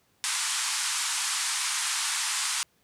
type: band-pass noise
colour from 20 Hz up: white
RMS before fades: -29 dBFS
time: 0.24-2.63 s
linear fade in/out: 0 ms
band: 870 to 9800 Hz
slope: 48 dB/octave
effects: pink hiss -67 dBFS RMS until 2.83 s + high-pass 80 Hz 12 dB/octave